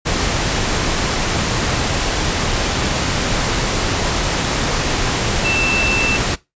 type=tone in noise; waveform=sine; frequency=2665 Hz; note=E7; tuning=18 cents sharp; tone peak=-16 dBFS; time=5.44-6.18 s; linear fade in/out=20 ms; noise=pink; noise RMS=-18 dBFS; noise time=0.05-6.36 s; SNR=-1 dB; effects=noise-tail reverb RT60 0.2 s tail -19 dB re dry + resampled to 16000 Hz